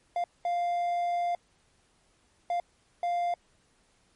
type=tone bursts at uneven times; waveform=triangle; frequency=698.5 Hz; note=F5; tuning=in tune; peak=-24 dBFS; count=4; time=0.16-0.24 / 0.45-1.35 / 2.5-2.6 / 3.03-3.34 s; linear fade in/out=2 ms; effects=pink hiss -67 dBFS RMS until 4.15 s + MP3 48 kbps